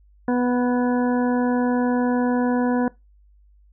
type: harmonic tone with a mistuned harmonic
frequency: 246.7 Hz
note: B3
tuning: 2 cents flat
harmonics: 1 / 2 / 3 / 4 / 6 / 7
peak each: -19 / -25 / -29 / -31 / -35 / -36 dBFS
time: 0.28-2.88 s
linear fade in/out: 2 ms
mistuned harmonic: 7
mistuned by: -17 cents
effects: noise-tail reverb RT60 0.2 s tail -21 dB re dry + added 50 Hz sine -51 dBFS peak until 3.72 s